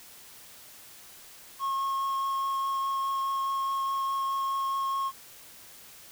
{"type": "tone with vibrato", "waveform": "triangle", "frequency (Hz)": 1085, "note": "C#6", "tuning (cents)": -37, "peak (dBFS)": -25, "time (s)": [1.59, 5.12], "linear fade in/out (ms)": 50, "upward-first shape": "triangle", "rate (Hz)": 4.8, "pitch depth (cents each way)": 9, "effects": ["white hiss -50 dBFS RMS until 6.11 s"]}